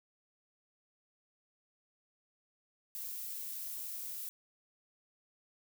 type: noise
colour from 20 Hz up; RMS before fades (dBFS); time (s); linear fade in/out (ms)
violet; -42; 2.95-4.29; 0
effects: none